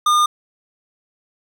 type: tone with tanh clipping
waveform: sine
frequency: 1213 Hz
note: D#6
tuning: 44 cents flat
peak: -14 dBFS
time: 0.06-0.26 s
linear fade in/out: 5 ms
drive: 16 dB
effects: none